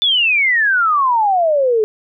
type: exponential sweep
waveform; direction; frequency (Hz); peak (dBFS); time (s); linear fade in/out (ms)
sine; down; 3540 to 418.5; -11; 0.02-1.84; 0
effects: none